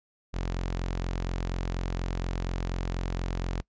sawtooth tone, 44.18 Hz, F1, 21 cents sharp, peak -25 dBFS, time 0.33-3.62 s, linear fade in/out 20 ms, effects noise-tail reverb RT60 0.1 s tail -24 dB re dry + resampled to 16000 Hz

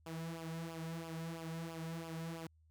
sawtooth tone with flanger, 164 Hz, E3, 9 cents flat, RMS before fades -44 dBFS, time 0.06-2.47 s, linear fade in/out 5 ms, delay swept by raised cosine 0.49 to 3.59 ms, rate 3 Hz, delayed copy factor -0.7, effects added 79 Hz sine -65 dBFS peak until 2.7 s

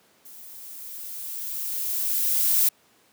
violet noise with level ramp, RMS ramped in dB -45 to -19 dBFS, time 0.25-2.69 s, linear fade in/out 5 ms, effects pink hiss -60 dBFS RMS until 3.12 s + high-pass 200 Hz 12 dB/octave

